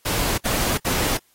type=noise bursts; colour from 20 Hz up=pink; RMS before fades=-23 dBFS; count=3; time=0.05-1.176 s; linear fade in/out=10 ms; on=330 ms; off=68 ms; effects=white hiss -61 dBFS RMS until 1.34 s + AAC 48 kbps